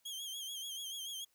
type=tone with vibrato; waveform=sawtooth; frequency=3225 Hz; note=G7; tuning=48 cents sharp; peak=-38 dBFS; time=0.05-1.25 s; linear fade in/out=10 ms; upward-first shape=sine; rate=6.9 Hz; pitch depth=66 cents each way; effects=white hiss -75 dBFS RMS until 1.34 s